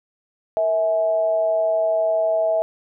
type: tone with amplitude modulation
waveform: sine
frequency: 649 Hz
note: E5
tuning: 27 cents flat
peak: -14 dBFS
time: 0.57-2.62 s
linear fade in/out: 0 ms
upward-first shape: sine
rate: 188 Hz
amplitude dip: 55%
effects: none